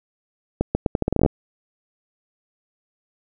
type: accelerating click train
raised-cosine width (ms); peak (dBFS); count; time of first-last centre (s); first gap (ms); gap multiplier
2; -5; 13; 0.61-1.262; 140; 0.8
effects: none